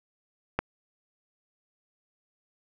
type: click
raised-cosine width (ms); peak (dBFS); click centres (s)
0.5; -10; 0.59
effects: none